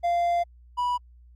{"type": "tone pair in turn", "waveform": "triangle", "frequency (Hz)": [693, 980], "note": ["F5", "B5"], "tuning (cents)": [-14, -14], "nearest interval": "tritone", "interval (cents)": 600, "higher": "second", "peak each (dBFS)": [-19, -21], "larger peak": "first", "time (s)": [[0.03, 0.44], [0.77, 0.98]], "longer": "first", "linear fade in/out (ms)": 20, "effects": ["added 60 Hz sine -49 dBFS peak until 1.35 s", "Opus 32 kbps"]}